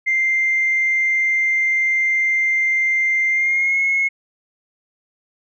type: tone with pitch glide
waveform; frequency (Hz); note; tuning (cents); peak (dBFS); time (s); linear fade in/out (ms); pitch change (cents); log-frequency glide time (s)
sine; 2093 to 2172; C7 to C#7; 0 to -36; -14; 0.06-4.09; 20; +64; 3.3-3.79
effects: tanh soft clip ceiling -10 dBFS